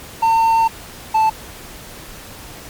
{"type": "tone pair in turn", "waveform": "triangle", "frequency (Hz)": [905, 878.7], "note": ["A5", "A5"], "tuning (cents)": [48, -3], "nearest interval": "minor second", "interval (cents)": 51, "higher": "first", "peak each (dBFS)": -9, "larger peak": "neither", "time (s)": [[0.22, 0.68], [1.14, 1.3]], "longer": "first", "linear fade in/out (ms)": 10, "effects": ["pink hiss -36 dBFS RMS until 2.69 s", "MP3 96 kbps"]}